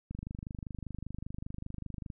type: click train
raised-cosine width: 5 ms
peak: -27 dBFS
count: 51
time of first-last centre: 0.11-2.102 s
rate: 25.1 Hz
effects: none